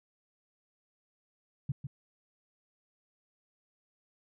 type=tone with echo; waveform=sine; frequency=138.59 Hz; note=C#3; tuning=in tune; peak=-28 dBFS; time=1.69-1.72 s; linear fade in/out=5 ms; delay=150 ms; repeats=1; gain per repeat=-7 dB; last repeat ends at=1.87 s; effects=none